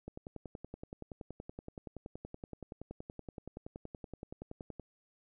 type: click train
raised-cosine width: 2 ms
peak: -30 dBFS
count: 51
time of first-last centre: 0.08-4.797 s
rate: 10.6 Hz
effects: none